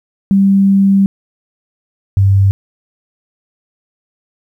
sine tone pair in turn, 196 / 98 Hz, G3 / G2, 0 / 0 cents, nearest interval octave, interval 1200 cents, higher first, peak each -6 dBFS, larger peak neither, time 0.31-1.06 / 2.17-2.51 s, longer first, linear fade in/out 0 ms, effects 8-bit

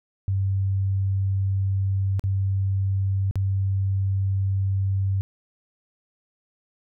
sine tone with dropouts, 97 Hz, G2, 18 cents flat, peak -20 dBFS, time 0.28-5.21 s, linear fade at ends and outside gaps 0 ms, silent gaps 2.195-2.239 / 3.311-3.356 s, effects none

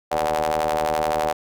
sawtooth ring-modulated tone, 77.78 Hz, D#2, in tune, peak -13 dBFS, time 0.11-1.33 s, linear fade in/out 10 ms, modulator 667 Hz, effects none

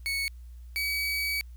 30% pulse tone pair in turn, 2217 / 2273 Hz, C#7 / C#7, 0 / +43 cents, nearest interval unison, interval 43 cents, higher second, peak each -25 dBFS, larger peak neither, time 0.06-0.28 / 0.76-1.41 s, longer second, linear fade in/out 0 ms, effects added 60 Hz sine -42 dBFS peak until 1.56 s + white hiss -68 dBFS RMS until 1.56 s

